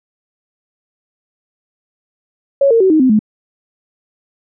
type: tone with pitch steps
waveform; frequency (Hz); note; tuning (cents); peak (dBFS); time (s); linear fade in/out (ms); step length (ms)
sine; 554.4 / 458.2 / 378.7 / 312.9 / 258.6 / 213.8; C#5 / A#4 / F#4 / D#4 / C4 / A3; 0 / -30 / +40 / +10 / -20 / -49; -7; 2.61-3.192; 5; 97
effects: none